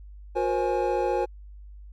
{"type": "tone cluster", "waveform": "triangle", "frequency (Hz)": [361.5, 474.3, 529, 833], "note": ["F#4", "A#4", "C5", "G#5"], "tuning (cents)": [-40, 30, 19, 5], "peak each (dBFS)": -26, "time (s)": [0.35, 1.26], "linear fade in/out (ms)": 20, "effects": ["added 50 Hz sine -41 dBFS peak until 1.92 s", "MP3 96 kbps"]}